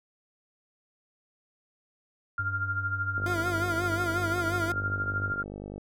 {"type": "tone with tremolo", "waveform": "sine", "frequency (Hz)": 1397, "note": "F6", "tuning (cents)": 0, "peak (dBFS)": -25, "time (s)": [2.38, 5.43], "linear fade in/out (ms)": 2, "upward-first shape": "triangle", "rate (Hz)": 13, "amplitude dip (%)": 80}
{"type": "tone", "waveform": "triangle", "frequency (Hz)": 96.9, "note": "G2", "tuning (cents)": -20, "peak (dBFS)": -31, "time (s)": [2.39, 5.32], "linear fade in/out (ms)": 5}
{"type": "click train", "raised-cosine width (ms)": 2, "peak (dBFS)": -26, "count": 131, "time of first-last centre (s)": [3.18, 5.78], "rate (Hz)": 50}
{"type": "tone with vibrato", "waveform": "25% pulse", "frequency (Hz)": 342.3, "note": "F4", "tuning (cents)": -35, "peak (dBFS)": -27, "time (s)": [3.26, 4.72], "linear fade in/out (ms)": 2, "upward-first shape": "sine", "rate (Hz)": 5.6, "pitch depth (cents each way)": 89}
{"effects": []}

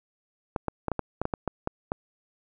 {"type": "clicks", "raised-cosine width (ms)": 1, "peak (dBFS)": -13, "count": 11, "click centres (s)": [0.562, 0.683, 0.883, 0.917, 0.993, 1.216, 1.254, 1.338, 1.477, 1.674, 1.919], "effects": []}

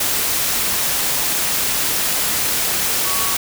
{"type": "tone in noise", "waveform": "sine", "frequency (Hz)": 1122, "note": "C#6", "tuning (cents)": 21, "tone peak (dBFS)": -27, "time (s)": [3.05, 3.35], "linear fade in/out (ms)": 5, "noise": "white", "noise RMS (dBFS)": -19, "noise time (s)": [0, 3.37], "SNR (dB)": -11, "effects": []}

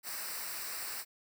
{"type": "noise with comb filter", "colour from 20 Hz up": "white", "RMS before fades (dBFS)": -40, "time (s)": [0.03, 1.05], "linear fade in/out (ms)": 50, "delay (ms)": 0.3, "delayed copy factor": -0.7, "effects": []}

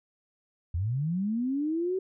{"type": "linear sweep", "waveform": "sine", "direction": "up", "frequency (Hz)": [77.78, 383.9], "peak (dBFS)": -26, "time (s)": [0.74, 1.99], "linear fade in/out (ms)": 5, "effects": []}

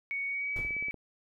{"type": "tone with pitch glide", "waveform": "sine", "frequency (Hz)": [2230, 2293], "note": ["C#7", "D7"], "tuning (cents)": [10, -42], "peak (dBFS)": -31, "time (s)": [0.11, 0.91], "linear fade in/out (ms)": 0, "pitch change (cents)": 48, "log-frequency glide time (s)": [0.27, 0.6]}
{"type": "noise with exponential decay", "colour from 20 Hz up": "brown", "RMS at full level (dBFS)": -34, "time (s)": [0.56, 0.87], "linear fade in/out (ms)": 2, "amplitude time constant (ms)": 66}
{"type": "click train", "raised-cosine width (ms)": 2, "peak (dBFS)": -34, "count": 7, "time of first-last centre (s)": [0.59, 0.943], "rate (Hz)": 17}
{"effects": []}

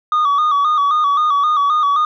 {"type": "tone with vibrato", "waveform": "sine", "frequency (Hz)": 1180, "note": "D6", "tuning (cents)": 8, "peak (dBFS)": -9, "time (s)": [0.12, 2.05], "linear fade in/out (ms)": 2, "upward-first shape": "square", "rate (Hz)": 3.8, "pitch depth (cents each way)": 67, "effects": ["tanh soft clip ceiling -11 dBFS"]}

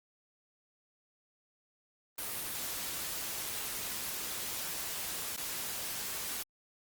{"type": "noise with dropouts", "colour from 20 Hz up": "white", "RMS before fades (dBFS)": -38, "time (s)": [2.18, 6.43], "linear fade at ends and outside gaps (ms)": 5, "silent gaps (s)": [5.365, 5.375], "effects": ["Opus 32 kbps"]}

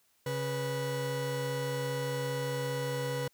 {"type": "tone pair together", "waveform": "40% pulse", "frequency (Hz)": [137.5, 490], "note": ["C#3", "B4"], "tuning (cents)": [-14, -14], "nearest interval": "octave + minor seventh", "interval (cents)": 2200, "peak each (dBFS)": [-34, -33], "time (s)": [0.26, 3.28], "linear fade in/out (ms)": 5, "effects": ["white hiss -70 dBFS RMS until 3.33 s"]}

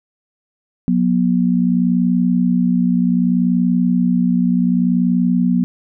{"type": "tone pair together", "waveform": "sine", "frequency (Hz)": [181.15, 241.8], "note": ["F#3", "B3"], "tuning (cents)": [-36, -36], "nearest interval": "perfect fourth", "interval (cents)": 500, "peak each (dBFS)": -15, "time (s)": [0.88, 5.64], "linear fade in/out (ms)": 0, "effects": []}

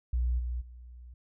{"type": "tone with level steps", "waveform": "sine", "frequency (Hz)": 60.8, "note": "B1", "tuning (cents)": -26, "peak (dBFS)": [-24, -30, -45], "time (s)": [0.13, 1.14], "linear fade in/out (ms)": 5, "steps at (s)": [0.38, 0.6], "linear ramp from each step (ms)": 20, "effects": ["tanh soft clip ceiling -22 dBFS"]}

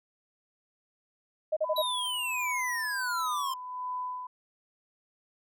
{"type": "tone bursts", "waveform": "sine", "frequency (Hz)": 622.3, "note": "D#5", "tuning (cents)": 0, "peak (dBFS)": -24, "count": 4, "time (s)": [1.52, 1.822], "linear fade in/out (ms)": 10, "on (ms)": 47, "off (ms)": 38}
{"type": "tone with tremolo", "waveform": "sine", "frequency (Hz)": 1001, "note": "B5", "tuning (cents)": 23, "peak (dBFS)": -31, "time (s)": [1.64, 4.27], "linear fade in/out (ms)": 5, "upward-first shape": "sine", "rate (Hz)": 1.4, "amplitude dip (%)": 55}
{"type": "exponential sweep", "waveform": "square", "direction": "down", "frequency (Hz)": [3951, 1033], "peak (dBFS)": -31, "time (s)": [1.76, 3.54], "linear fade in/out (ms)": 5}
{"effects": []}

